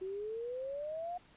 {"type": "exponential sweep", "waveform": "sine", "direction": "up", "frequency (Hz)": [370, 724], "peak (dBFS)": -37, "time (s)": [0.01, 1.18], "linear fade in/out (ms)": 10, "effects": ["pink hiss -63 dBFS RMS until 1.36 s", "resampled to 8000 Hz"]}